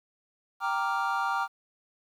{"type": "chord", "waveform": "triangle", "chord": "G minor seventh", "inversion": "none", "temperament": "equal", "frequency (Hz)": [784, 932.3, 1174.7, 1396.9], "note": ["G5", "Bb5", "D6", "F6"], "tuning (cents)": [0, 0, 0, 0], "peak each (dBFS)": -30, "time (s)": [0.6, 1.48], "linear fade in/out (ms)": 50, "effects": ["10-bit"]}